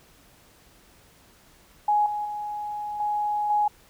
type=tone with level steps; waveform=sine; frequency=835 Hz; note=G#5; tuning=9 cents sharp; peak=-18 / -26 / -29 / -23 / -19 dBFS; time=1.88-3.68 s; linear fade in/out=5 ms; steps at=2.06 / 2.25 / 3 / 3.5 s; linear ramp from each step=2 ms; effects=pink hiss -56 dBFS RMS until 3.89 s